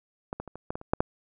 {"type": "clicks", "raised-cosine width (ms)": 1, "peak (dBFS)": [-18, -20, -27, -26, -17, -20, -29, -8, -8], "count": 9, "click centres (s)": [0.329, 0.4, 0.477, 0.556, 0.705, 0.755, 0.814, 0.935, 1.005], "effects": []}